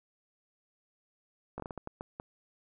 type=slowing click train; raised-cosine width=1 ms; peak=-25 dBFS; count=9; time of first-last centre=1.58-2.199 s; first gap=18 ms; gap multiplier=1.4; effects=none